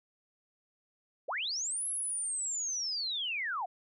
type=linear two-way sweep; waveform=sine; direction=up then down; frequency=393.3 to 11080 to 663 Hz; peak=-32 dBFS; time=1.28-3.66 s; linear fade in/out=10 ms; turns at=1.88 s; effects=none